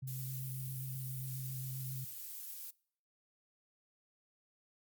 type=tone with vibrato; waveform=sine; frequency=130.81 Hz; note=C3; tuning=in tune; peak=-40 dBFS; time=0.02-2.05 s; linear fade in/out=10 ms; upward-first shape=square; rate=7.5 Hz; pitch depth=18 cents each way
type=noise; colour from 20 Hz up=violet; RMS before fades=-46 dBFS; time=0.07-2.71 s; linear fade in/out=10 ms
effects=noise-tail reverb RT60 0.6 s tail -25 dB re dry + Opus 48 kbps